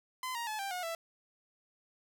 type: tone with pitch steps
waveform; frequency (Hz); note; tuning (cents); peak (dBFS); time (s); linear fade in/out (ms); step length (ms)
sawtooth; 1023 / 938.1 / 860.2 / 788.8 / 723.4 / 663.3; C6 / A#5 / A5 / G5 / F#5 / E5; -39 / +11 / -39 / +11 / -39 / +11; -32; 0.23-0.95; 2; 120
effects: none